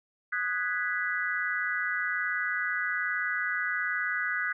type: chord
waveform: sine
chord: G# minor seventh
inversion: second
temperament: equal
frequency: 1244.5 / 1480 / 1661.2 / 1975.5 Hz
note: D#6 / F#6 / G#6 / B6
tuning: 0 / 0 / 0 / 0 cents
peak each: -37 / -31 / -33 / -33 dBFS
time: 0.32-4.53 s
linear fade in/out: 10 ms
effects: none